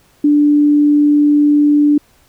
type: tone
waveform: sine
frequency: 293.7 Hz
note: D4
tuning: in tune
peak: -7 dBFS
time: 0.24-1.98 s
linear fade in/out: 5 ms
effects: pink hiss -52 dBFS RMS until 2.28 s